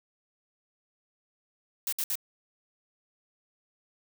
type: noise bursts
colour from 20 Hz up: blue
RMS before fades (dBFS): -30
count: 3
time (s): 1.87-2.155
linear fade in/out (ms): 2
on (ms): 55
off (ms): 60
effects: none